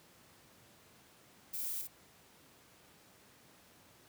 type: noise with echo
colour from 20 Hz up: violet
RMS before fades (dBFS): -40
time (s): 1.53-1.82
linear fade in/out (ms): 10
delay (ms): 55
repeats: 1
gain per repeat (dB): -4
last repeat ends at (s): 1.875
effects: pink hiss -62 dBFS RMS until 4.08 s + high-pass 100 Hz 12 dB/octave